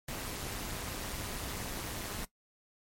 pink noise with amplitude modulation, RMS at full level -36 dBFS, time 0.08-2.25 s, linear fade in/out 5 ms, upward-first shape sine, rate 207 Hz, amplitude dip 70%, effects noise-tail reverb RT60 0.1 s tail -18 dB re dry + MP3 64 kbps

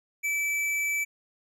triangle tone with hard clipping, 2311 Hz, D7, 28 cents flat, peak -27 dBFS, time 0.23-1.05 s, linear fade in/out 20 ms, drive 18 dB, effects none

